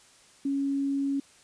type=tone; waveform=sine; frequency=277.2 Hz; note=C#4; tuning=in tune; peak=-25 dBFS; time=0.45-1.2 s; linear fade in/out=5 ms; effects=white hiss -57 dBFS RMS until 1.43 s + resampled to 22050 Hz